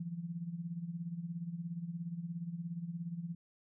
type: tone with tremolo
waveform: sine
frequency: 170 Hz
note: F3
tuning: 46 cents flat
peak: -35 dBFS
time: 0-3.35 s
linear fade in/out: 5 ms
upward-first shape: sine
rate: 17 Hz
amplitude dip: 70%
effects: none